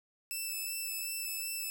5% pulse tone with vibrato, 2637 Hz, E7, in tune, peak -27 dBFS, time 0.31-1.7 s, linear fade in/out 0 ms, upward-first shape sine, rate 2.7 Hz, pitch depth 18 cents each way, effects none

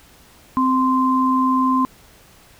sine tone pair together, 260.2 / 1041 Hz, C4 / C6, -9 / -9 cents, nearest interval 2 octaves, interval 2400 cents, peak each -17 dBFS, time 0.57-1.85 s, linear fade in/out 0 ms, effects pink hiss -49 dBFS RMS until 2.59 s

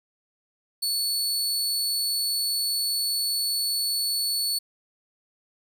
sawtooth tone, 4435 Hz, C#8, in tune, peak -21 dBFS, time 0.82-4.59 s, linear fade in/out 10 ms, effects none

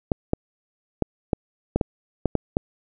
clicks, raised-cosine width 2 ms, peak -6 dBFS, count 9, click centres 0.118 / 0.334 / 1.023 / 1.332 / 1.76 / 1.812 / 2.257 / 2.353 / 2.569 s, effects none

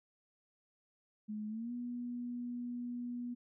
sine tone with pitch glide, 212.6 to 242.8 Hz, G#3 to B3, +41 to -29 cents, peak -38 dBFS, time 1.28-3.35 s, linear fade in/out 20 ms, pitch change +230 cents, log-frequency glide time 1.48-1.72 s, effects none

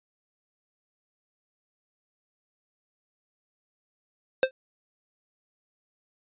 square tone with exponential decay, 523.3 Hz, C5, in tune, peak -15 dBFS, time 4.43-4.51 s, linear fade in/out 1 ms, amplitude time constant 16 ms, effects resampled to 8000 Hz

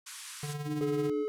white band-pass noise, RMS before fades -45 dBFS, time 0.06-0.54 s, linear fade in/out 10 ms, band 1000 to 11000 Hz, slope 48 dB/octave
square tone with tremolo, 147 Hz, D3, 2 cents sharp, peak -33 dBFS, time 0.43-1.1 s, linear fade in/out 2 ms, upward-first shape triangle, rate 18 Hz, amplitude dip 60%
sine tone with vibrato, 300.4 Hz, D4, 39 cents sharp, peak -32 dBFS, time 0.65-1.26 s, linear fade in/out 50 ms, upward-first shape sine, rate 3.2 Hz, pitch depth 19 cents each way
triangle tone, 428 Hz, A4, 48 cents flat, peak -28 dBFS, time 0.81-1.28 s, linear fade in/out 0 ms
effects none

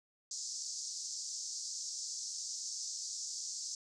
white band-pass noise, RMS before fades -42 dBFS, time 0.31-3.75 s, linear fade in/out 2 ms, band 4800 to 7200 Hz, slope 48 dB/octave, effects resampled to 22050 Hz

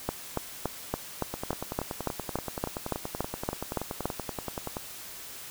two click trains, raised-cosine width 1 ms, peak -13 / -18 dBFS, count 15 / 37, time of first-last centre 0.09-4.056 / 1.34-4.769 s, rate 3.53 / 10.5 Hz, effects white hiss -43 dBFS RMS until 5.5 s

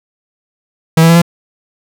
45% pulse tone with pitch steps, 161.9 / 164.83 / 167.8 / 170.83 Hz, E3 / E3 / E3 / F3, -31 / 0 / +31 / -38 cents, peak -4 dBFS, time 0.97-1.218 s, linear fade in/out 5 ms, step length 62 ms, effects none

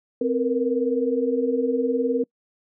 sine tone cluster, 260.3 / 459.9 / 479.4 Hz, C4 / A#4 / A#4, -9 / -23 / +48 cents, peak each -24 dBFS, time 0.21-2.24 s, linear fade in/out 5 ms, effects noise-tail reverb RT60 0.1 s tail -26 dB re dry

